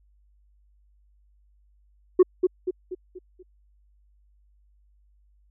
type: tone with echo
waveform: sine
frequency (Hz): 366.6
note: F#4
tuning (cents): -16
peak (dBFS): -8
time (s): 2.19-2.23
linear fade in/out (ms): 10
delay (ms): 240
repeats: 5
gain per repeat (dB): -7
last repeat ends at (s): 3.43
effects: tanh soft clip ceiling -10 dBFS + added 50 Hz sine -58 dBFS peak until 5.5 s